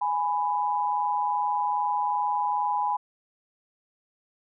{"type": "tone pair together", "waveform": "sine", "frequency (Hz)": [830.6, 993.1], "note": ["G#5", "B5"], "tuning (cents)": [0, 9], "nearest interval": "minor third", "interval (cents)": 309, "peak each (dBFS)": -26, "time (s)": [0.01, 2.97], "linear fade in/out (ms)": 10, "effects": []}